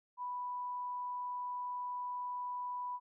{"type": "tone", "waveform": "sine", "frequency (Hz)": 987.8, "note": "B5", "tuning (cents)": 0, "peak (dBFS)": -37, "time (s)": [0.17, 3], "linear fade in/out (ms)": 50, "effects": []}